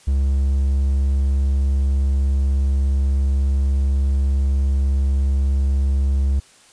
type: tone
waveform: triangle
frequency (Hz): 68.3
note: C#2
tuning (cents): -25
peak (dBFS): -13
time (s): 0.07-6.4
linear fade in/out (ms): 10
effects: white hiss -50 dBFS RMS until 6.72 s + resampled to 22050 Hz